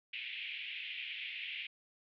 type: band-pass noise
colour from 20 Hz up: pink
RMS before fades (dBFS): -43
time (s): 0.13-1.67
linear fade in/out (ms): 5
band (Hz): 2200 to 3200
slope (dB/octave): 48
effects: none